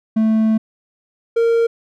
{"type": "tone pair in turn", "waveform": "triangle", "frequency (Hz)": [220, 462.1], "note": ["A3", "A#4"], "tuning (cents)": [0, -15], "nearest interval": "octave + minor second", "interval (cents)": 1285, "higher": "second", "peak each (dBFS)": -10, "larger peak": "neither", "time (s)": [[0.16, 0.58], [1.36, 1.67]], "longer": "first", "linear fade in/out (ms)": 10, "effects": []}